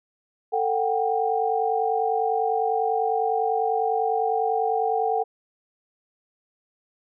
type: tone cluster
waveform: sine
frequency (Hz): 447.2 / 739 / 789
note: A4 / F#5 / G5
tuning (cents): +28 / -2 / +11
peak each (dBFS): -25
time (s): 0.52-5.24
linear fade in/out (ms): 20
effects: none